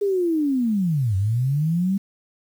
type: linear two-way sweep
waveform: sine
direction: down then up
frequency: 413.3 to 92.5 to 199.4 Hz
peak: -18 dBFS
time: 0.01-1.98 s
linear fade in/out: 10 ms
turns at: 1.16 s
effects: 8-bit